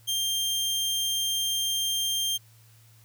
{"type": "tone", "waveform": "sawtooth", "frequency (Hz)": 3183, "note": "G7", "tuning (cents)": 26, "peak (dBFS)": -22, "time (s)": [0.07, 2.38], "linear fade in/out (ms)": 20, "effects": ["added 112 Hz sine -54 dBFS peak until 3.04 s", "white hiss -60 dBFS RMS until 3.04 s"]}